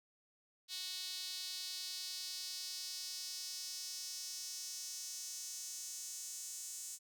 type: tone with high-pass filter sweep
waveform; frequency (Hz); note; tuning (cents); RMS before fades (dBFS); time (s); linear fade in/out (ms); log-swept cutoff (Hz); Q
sawtooth; 370; F#4; 0; -45; 0.68-6.99; 50; 4000 to 7100; 3
effects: none

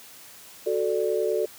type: chord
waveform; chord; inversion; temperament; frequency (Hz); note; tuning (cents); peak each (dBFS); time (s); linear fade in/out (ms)
sine; D major; first; equal; 370 / 440 / 587.3; F#4 / A4 / D5; 0 / 0 / 0; -27 / -25 / -28; 0.66-1.46; 10
effects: white hiss -47 dBFS RMS until 1.58 s + high-pass 80 Hz 12 dB/octave

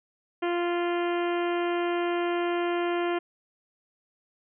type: harmonic tone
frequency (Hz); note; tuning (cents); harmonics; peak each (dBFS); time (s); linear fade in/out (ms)
347.8; F4; -7; 1 / 2 / 3 / 4 / 5 / 6 / 7 / 8 / 9; -26 / -32 / -36 / -38 / -40 / -42 / -43 / -44 / -45; 0.42-3.19; 10
effects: none

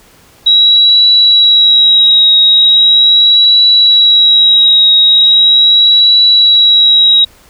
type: tone with vibrato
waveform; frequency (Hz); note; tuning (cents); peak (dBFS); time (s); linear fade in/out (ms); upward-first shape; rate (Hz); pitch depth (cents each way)
sine; 3859; B7; -41; -3; 0.46-7.25; 10; triangle; 0.39; 32
effects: pink hiss -43 dBFS RMS until 7.49 s

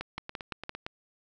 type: two click trains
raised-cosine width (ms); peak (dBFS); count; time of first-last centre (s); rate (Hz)
0.3; -22 / -19; 6 / 6; 0.18-0.75 / 0.01-0.865; 8.77 / 5.85
effects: none

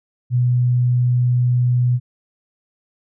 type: tone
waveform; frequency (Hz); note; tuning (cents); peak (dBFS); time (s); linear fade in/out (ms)
sine; 123.47; B2; 0; -13; 0.3-2; 50
effects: none

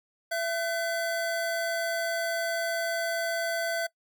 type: tone pair together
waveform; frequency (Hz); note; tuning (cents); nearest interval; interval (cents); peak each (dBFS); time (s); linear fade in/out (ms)
square; 671 / 1518.6; E5 / F#6; +31 / +45; octave + major second; 1414; -30 / -33; 0.31-3.87; 10
effects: noise-tail reverb RT60 0.1 s tail -21 dB re dry

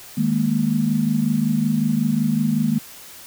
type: chord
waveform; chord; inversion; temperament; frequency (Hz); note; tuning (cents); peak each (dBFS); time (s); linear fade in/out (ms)
sine; D# suspended fourth; none; equal; 155.56 / 207.7 / 233.1; D#3 / G#3 / A#3; 0 / 0 / 0; -23 / -21 / -20; 0.17-2.79; 10
effects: white hiss -41 dBFS RMS until 3.26 s

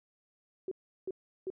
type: tone bursts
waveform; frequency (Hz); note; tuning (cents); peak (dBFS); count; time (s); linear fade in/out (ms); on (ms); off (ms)
sine; 376.3; F#4; +29; -33; 3; 0.68-1.502; 2; 34; 360
effects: none

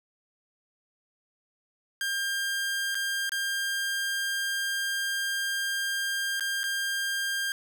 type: tone with dropouts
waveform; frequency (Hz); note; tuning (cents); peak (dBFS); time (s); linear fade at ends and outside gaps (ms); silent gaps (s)
sawtooth; 1600; G6; +35; -24; 2.01-7.52; 1; 2.946-2.952 / 3.294-3.319 / 6.397-6.407 / 6.633-6.639
effects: none

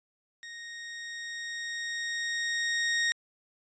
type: tone with level ramp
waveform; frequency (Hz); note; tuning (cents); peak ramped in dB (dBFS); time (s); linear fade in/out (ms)
sawtooth; 1864.7; A#6; 0; -38 to -21; 0.43-3.12; 0
effects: resampled to 16000 Hz

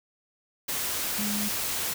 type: tone in noise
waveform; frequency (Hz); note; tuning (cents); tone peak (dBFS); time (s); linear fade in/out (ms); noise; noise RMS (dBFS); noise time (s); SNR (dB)
sine; 207.7; G#3; 0; -30; 1.18-1.49; 10; white; -30; 0.68-1.94; -3
effects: none

